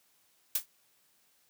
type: noise with exponential decay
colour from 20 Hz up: blue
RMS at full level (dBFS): -24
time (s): 0.55-0.66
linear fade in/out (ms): 5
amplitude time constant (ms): 23
effects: white hiss -69 dBFS RMS until 1.49 s + high-pass 100 Hz 12 dB/octave